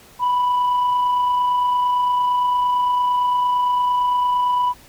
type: tone with amplitude modulation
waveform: sine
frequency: 987.8 Hz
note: B5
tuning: in tune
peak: -12 dBFS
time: 0.19-4.74 s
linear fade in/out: 50 ms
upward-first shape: sine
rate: 28.8 Hz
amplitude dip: 30%
effects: tanh soft clip ceiling -14 dBFS + pink hiss -47 dBFS RMS until 4.88 s